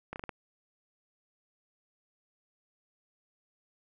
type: slowing click train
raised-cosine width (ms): 0.5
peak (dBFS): -23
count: 5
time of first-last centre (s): 0.13-0.293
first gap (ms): 29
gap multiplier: 1.23
effects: none